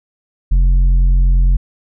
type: tone with tanh clipping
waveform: sine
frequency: 44.37 Hz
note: F1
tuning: 28 cents sharp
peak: -9 dBFS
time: 0.51-1.57 s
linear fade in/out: 10 ms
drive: 6 dB
effects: none